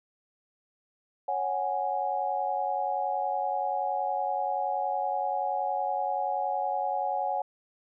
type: chord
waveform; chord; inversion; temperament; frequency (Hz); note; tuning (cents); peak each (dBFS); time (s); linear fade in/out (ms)
sine; C# suspended fourth; none; equal; 554.4 / 740 / 830.6; C#5 / F#5 / G#5; 0 / 0 / 0; -34 / -30 / -30; 1.28-7.42; 5
effects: none